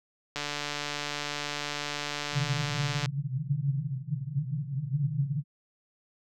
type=click train; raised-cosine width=0.2 ms; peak=-15 dBFS; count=395; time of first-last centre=0.36-3.059 s; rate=146 Hz
type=band-pass noise; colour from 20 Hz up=pink; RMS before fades=-31 dBFS; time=2.32-5.44 s; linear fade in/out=50 ms; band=130 to 150 Hz; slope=96 dB/octave
effects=none